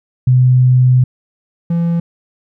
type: tone pair in turn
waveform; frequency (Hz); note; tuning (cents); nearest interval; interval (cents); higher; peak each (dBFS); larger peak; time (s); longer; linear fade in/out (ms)
sine / triangle; 126.9 / 169.39; B2 / E3; +47 / +47; perfect fourth; 500; second; -6 / -10; first; 0.27-1.04 / 1.7-2; first; 5
effects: none